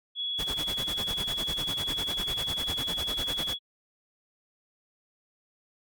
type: tone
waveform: sine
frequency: 3368 Hz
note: G#7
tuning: 24 cents sharp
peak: -29 dBFS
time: 0.15-3.59 s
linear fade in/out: 50 ms
type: noise with tremolo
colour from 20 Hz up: pink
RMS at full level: -34 dBFS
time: 0.38-3.55 s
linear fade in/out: 20 ms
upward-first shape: sine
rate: 10 Hz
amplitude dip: 95%
effects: Opus 48 kbps